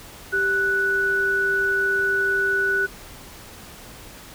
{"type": "tone pair together", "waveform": "sine", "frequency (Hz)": [392, 1480], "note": ["G4", "F#6"], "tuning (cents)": [0, 0], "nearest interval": "octave + major seventh", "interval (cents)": 2300, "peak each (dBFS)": [-26, -19], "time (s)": [0.32, 2.87], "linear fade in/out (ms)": 20, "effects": ["pink hiss -42 dBFS RMS until 4.34 s"]}